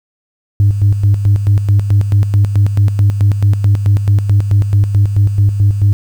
sine tone with tremolo, 101.1 Hz, G#2, 46 cents flat, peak -4 dBFS, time 0.6-5.93 s, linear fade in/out 0 ms, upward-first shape square, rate 4.6 Hz, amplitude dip 65%, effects tanh soft clip ceiling -3 dBFS + 7-bit

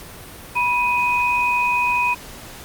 sine tone pair together, 977.3 / 2500 Hz, B5 / D#7, -18 / +8 cents, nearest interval octave + major third, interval 1626 cents, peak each -19 dBFS, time 0.55-2.15 s, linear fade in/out 20 ms, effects pink hiss -38 dBFS RMS until 2.64 s + Opus 48 kbps

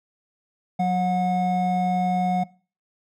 triangle tone pair together, 182.7 / 727 Hz, F#3 / F#5, -22 / -31 cents, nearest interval 2 octaves, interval 2391 cents, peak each -20 dBFS, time 0.79-2.44 s, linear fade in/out 10 ms, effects noise-tail reverb RT60 0.4 s tail -22 dB re dry

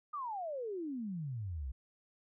sine exponential sweep, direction down, 1242 to 60 Hz, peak -37 dBFS, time 0.13-1.72 s, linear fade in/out 10 ms, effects none

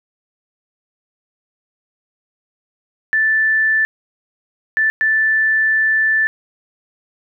sine tone bursts at uneven times, 1760 Hz, A6, in tune, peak -12 dBFS, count 3, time 3.13-3.85 / 4.77-4.9 / 5.01-6.27 s, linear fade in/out 0 ms, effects none

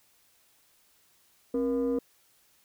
sine tone pair together, 266.4 / 474.7 Hz, C4 / A#4, +31 / +31 cents, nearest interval minor seventh, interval 1000 cents, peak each -26 dBFS, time 1.54-1.99 s, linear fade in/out 5 ms, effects tanh soft clip ceiling -22 dBFS + white hiss -65 dBFS RMS until 2.64 s

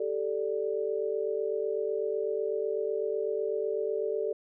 sine chord, G suspended second, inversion none, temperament equal, 392 / 440 / 587.3 Hz, G4 / A4 / D5, 0 / 0 / 0 cents, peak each -33 / -30 / -35 dBFS, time 0-4.33 s, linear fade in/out 5 ms, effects none

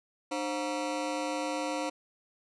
25% pulse ring-modulated tone, 415.3 Hz, G#4, in tune, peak -24 dBFS, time 0.31-1.9 s, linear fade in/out 10 ms, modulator 114 Hz, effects resampled to 22050 Hz

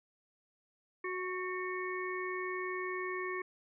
harmonic tone with a mistuned harmonic, 368.7 Hz, F#4, 6 cents flat, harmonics 1 / 3 / 5 / 6, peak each -38 / -41 / -42 / -43 dBFS, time 1.04-3.42 s, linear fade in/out 5 ms, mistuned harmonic 5, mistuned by -24 cents, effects none

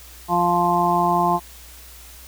harmonic tone, 174.61 Hz, F3, in tune, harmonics 1 / 2 / 4 / 5 / 6, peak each -25 / -25 / -21 / -21 / -21 dBFS, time 0.28-1.4 s, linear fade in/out 50 ms, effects added 60 Hz sine -44 dBFS peak until 2.27 s + white hiss -44 dBFS RMS until 2.27 s

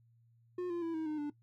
triangle tone with pitch steps, 359.1 / 344.9 / 331.2 / 318.1 / 305.5 / 293.4 Hz, F4 / F4 / E4 / D#4 / D#4 / D4, +48 / -22 / +8 / +38 / -32 / -2 cents, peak -32 dBFS, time 0.58-1.3 s, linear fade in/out 5 ms, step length 120 ms, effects noise-tail reverb RT60 0.1 s tail -17 dB re dry + added 116 Hz sine -64 dBFS peak until 1.42 s

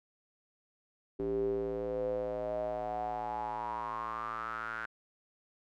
square tone with band-pass filter sweep, 56.4 Hz, A1, 44 cents sharp, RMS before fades -36 dBFS, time 1.19-4.86 s, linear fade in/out 5 ms, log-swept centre 360 to 1500 Hz, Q 8.2, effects none

